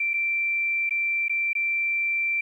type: tone with dropouts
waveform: sine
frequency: 2349 Hz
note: D7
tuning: in tune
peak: -22 dBFS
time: 0-2.41 s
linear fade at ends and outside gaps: 5 ms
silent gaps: 0.135-0.139 / 0.894-0.907 / 1.283-1.295 / 1.532-1.551 s
effects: 10-bit